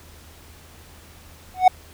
triangle tone with exponential growth, 740 Hz, F#5, in tune, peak -3 dBFS, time 1.54-1.68 s, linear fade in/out 5 ms, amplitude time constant 29 ms, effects added 79 Hz sine -48 dBFS peak until 1.93 s + pink hiss -48 dBFS RMS until 1.93 s

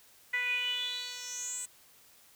10% pulse tone with band-pass filter sweep, 493.3 Hz, B4, 2 cents flat, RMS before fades -35 dBFS, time 0.33-1.66 s, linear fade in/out 10 ms, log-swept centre 2000 to 8400 Hz, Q 7.7, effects white hiss -60 dBFS RMS until 2.35 s

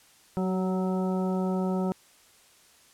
harmonic tone with a mistuned harmonic, 186 Hz, F#3, 9 cents sharp, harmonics 1 / 2 / 3 / 4 / 5 / 7, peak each -26 / -32 / -36 / -38 / -40 / -43 dBFS, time 0.37-1.92 s, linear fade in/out 0 ms, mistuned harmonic 2, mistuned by +18 cents, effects white hiss -58 dBFS RMS until 2.93 s + low-pass 11000 Hz 12 dB/octave

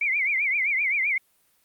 sine tone with vibrato, 2217 Hz, C#7, in tune, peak -21 dBFS, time 0.01-1.18 s, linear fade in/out 5 ms, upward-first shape triangle, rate 7.7 Hz, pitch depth 180 cents each way, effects white hiss -65 dBFS RMS until 1.64 s + Opus 48 kbps

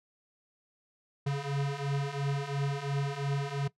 square beating tone pair, 138.6 / 141.5 Hz, C#3 / C#3, 0 / +36 cents, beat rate 2.9 Hz, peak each -35 / -32 dBFS, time 1.26-3.68 s, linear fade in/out 10 ms, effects noise-tail reverb RT60 0.1 s tail -18 dB re dry + low-pass 6000 Hz 12 dB/octave

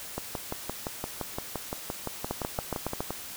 two click trains, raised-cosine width 1 ms, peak -15 / -17 dBFS, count 6 / 18, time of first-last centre 2.31-3.005 / 0.18-3.106 s, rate 7.19 / 5.81 Hz, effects white hiss -41 dBFS RMS until 3.36 s

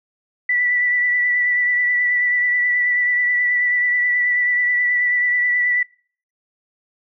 sine tone with vibrato, 1967 Hz, B6, 7 cents flat, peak -15 dBFS, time 0.49-5.83 s, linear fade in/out 5 ms, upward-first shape sine, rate 9.3 Hz, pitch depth 18 cents each way, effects noise-tail reverb RT60 0.5 s tail -26 dB re dry

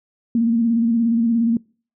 sine tone with vibrato, 231 Hz, A#3, 16 cents flat, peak -14 dBFS, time 0.35-1.57 s, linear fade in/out 2 ms, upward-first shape square, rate 17 Hz, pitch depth 37 cents each way, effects noise-tail reverb RT60 0.4 s tail -25 dB re dry

